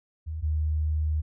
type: tone pair in turn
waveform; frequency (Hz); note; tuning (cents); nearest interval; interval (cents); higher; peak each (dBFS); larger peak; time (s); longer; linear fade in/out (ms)
sine; 78.8 / 77.09; D#2 / D#2; +23 / -15; unison; 38; first; -30 / -23; second; 0.26-0.42 / 0.42-1.22; second; 20
effects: none

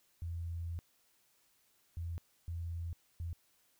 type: tone bursts at uneven times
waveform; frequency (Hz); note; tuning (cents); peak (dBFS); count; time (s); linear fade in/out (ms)
sine; 84.5; E2; +43; -37; 4; 0.22-0.79 / 1.97-2.18 / 2.48-2.93 / 3.2-3.33; 0
effects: white hiss -72 dBFS RMS until 3.79 s

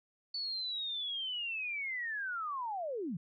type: linear sweep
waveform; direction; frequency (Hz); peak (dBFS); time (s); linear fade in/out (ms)
sine; down; 4496 to 146.4; -35; 0.34-3.17; 5
effects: none

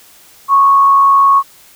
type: tone with frequency modulation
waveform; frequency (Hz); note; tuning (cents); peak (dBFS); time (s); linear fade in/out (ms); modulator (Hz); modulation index
sine; 1104; C#6; -7; -5; 0.48-1.43; 50; 78.3; 0.29
effects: white hiss -43 dBFS RMS until 1.75 s

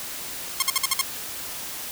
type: tone bursts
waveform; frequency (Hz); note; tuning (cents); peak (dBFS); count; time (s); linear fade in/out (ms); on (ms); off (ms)
5% pulse; 1071; C6; +40; -6; 6; 0.6-1.013; 2; 23; 55
effects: white hiss -34 dBFS RMS until 1.91 s

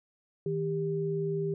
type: tone pair together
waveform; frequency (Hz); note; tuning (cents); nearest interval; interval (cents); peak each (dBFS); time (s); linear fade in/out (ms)
sine; 158.7 / 396.8; D#3 / G4; +35 / +21; octave + major third; 1586; -32 / -30; 0.46-1.54; 2
effects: none

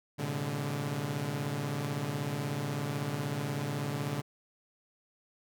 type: tone cluster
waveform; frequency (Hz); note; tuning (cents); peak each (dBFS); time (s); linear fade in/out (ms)
sawtooth; 111.5 / 128.7 / 144.9 / 204.9; A2 / C3 / D3 / G#3; +23 / -28 / -23 / -23; -37 / -36 / -30 / -38; 0.18-4.22; 20
effects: none

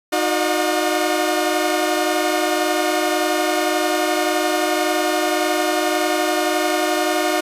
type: tone cluster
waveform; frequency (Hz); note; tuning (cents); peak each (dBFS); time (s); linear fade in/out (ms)
sawtooth; 312.4 / 364.2 / 603 / 717; D#4 / F#4 / D5 / F5; +7 / -27 / +46 / +45; -19; 0.12-7.41; 10
effects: resampled to 32000 Hz

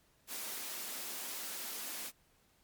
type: high-pass noise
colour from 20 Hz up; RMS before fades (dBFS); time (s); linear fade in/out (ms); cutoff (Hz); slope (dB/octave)
white; -42; 0.27-2.12; 50; 190; 96
effects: pink hiss -70 dBFS RMS until 2.63 s + MP3 96 kbps

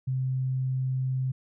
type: tone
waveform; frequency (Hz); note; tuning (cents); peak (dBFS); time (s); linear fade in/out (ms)
sine; 130.3; C3; -7; -25; 0.07-1.32; 10
effects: none

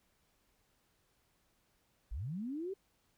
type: linear sweep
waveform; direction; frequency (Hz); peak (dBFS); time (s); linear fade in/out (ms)
sine; up; 40 to 401.2; -37; 2.11-2.74; 10
effects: pink hiss -75 dBFS RMS until 3.17 s

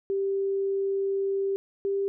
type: tone pair in turn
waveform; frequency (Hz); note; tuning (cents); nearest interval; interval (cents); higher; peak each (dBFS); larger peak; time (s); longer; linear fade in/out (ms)
sine; 392 / 395.2; G4 / G4; 0 / +14; unison; 14; second; -24; neither; 0.1-1.56 / 1.85-2.08; first; 0
effects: none

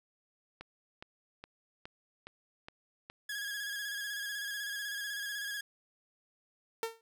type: click train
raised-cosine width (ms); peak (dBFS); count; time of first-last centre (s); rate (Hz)
0.3; -29; 7; 0.61-3.1; 2.41
type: tone with vibrato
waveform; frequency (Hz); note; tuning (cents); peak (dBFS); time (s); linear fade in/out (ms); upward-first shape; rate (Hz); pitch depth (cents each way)
sawtooth; 1656; G#6; -5; -33; 3.29-5.61; 5; square; 16; 34
type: tone with exponential decay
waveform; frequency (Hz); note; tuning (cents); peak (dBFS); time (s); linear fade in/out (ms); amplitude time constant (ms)
sawtooth; 453.9; A#4; -46; -26; 6.83-7.01; 1; 38
effects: none

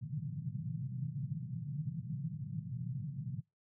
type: band-pass noise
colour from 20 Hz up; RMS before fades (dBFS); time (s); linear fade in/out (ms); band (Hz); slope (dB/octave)
white; -40; 0.01-3.41; 20; 120 to 160; 48
effects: noise-tail reverb RT60 0.2 s tail -23 dB re dry

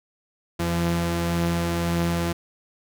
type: tone pair together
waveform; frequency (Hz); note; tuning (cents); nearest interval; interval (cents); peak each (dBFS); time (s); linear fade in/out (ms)
sawtooth; 84.42 / 170.6; E2 / F3; +42 / -40; octave; 1218; -24 / -19; 0.59-2.33; 10
effects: none

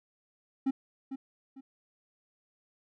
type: tone with echo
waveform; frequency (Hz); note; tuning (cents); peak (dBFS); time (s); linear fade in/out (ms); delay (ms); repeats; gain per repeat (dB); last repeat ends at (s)
triangle; 267.6; C4; +39; -23; 0.66-0.71; 10; 450; 2; -10; 1.61
effects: none

